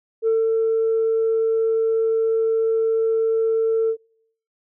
sine tone with ADSR envelope, 448.6 Hz, A4, 34 cents sharp, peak -13 dBFS, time 0.22-3.97 s, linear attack 53 ms, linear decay 190 ms, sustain -2 dB, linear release 77 ms, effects noise-tail reverb RT60 0.6 s tail -24 dB re dry + tanh soft clip ceiling -13 dBFS

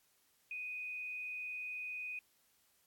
sine tone with frequency modulation, 2490 Hz, D#7, 1 cent sharp, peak -40 dBFS, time 0.51-2.19 s, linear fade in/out 2 ms, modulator 78 Hz, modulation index 0.45, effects white hiss -73 dBFS RMS until 2.86 s + AAC 64 kbps

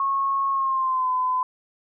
sine tone with pitch glide, 1094 to 1014.9 Hz, C#6 to B5, -23 to +47 cents, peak -20 dBFS, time 0-1.43 s, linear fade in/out 2 ms, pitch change -130 cents, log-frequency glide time 0.51-1.1 s, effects none

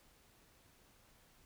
silence, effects pink hiss -67 dBFS RMS until 1.45 s

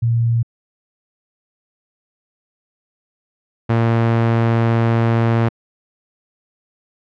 sine / sawtooth tone pair in turn, 116.5 / 115.16 Hz, A#2 / A#2, -1 / -21 cents, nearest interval unison, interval 20 cents, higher first, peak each -13 / -9 dBFS, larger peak second, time 0.02-0.43 / 3.69-5.49 s, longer second, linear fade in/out 10 ms, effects low-pass 2000 Hz 12 dB/octave

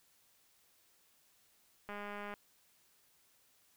click train, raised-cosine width 0.5 ms, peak -30 dBFS, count 93, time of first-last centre 1.89-2.339 s, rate 205 Hz, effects white hiss -70 dBFS RMS until 3.76 s

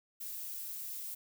violet noise, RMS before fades -42 dBFS, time 0.2-1.15 s, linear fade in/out 10 ms, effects none

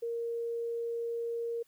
sine tone, 466.2 Hz, A#4, in tune, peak -32 dBFS, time 0.02-1.63 s, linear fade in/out 10 ms, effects white hiss -69 dBFS RMS until 1.67 s

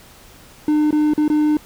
triangle tone with dropouts, 302 Hz, D4, 48 cents sharp, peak -11 dBFS, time 0.68-1.57 s, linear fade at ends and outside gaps 2 ms, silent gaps 0.908-0.927 / 1.136-1.178 / 1.28-1.3 s, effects pink hiss -45 dBFS RMS until 1.65 s

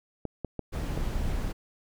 clicks, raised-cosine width 2 ms, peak -19 dBFS, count 4, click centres 0.253 / 0.447 / 0.593 / 0.976 s
brown noise, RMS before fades -30 dBFS, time 0.72-1.53 s, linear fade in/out 20 ms
effects none

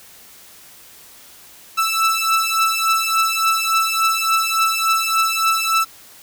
sawtooth beating tone pair, 1318.5 / 1322 Hz, E6 / E6, 0 / +5 cents, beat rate 3.5 Hz, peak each -15 dBFS, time 1.77-5.85 s, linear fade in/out 20 ms, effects white hiss -44 dBFS RMS until 6.22 s

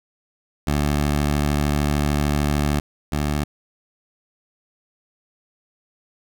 15% pulse tone pair in turn, 73.3 / 73.81 Hz, D2 / D2, -3 / +9 cents, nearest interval unison, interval 12 cents, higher second, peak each -12 / -14 dBFS, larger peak first, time 0.67-2.8 / 3.12-3.44 s, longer first, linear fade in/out 5 ms, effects none

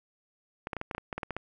clicks, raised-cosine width 0.5 ms, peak -19 dBFS, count 12, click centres 0.671 / 0.732 / 0.767 / 0.814 / 0.912 / 0.949 / 0.981 / 1.128 / 1.18 / 1.232 / 1.307 / 1.366 s, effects none

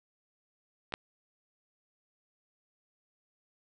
clicks, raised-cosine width 0.3 ms, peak -30 / -14 dBFS, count 2, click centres 0.923 / 0.939 s, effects none

